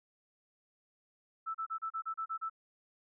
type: tone bursts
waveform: sine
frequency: 1318.5 Hz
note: E6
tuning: in tune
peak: -34 dBFS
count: 9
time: 1.46-2.498 s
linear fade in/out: 20 ms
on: 86 ms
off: 33 ms
effects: none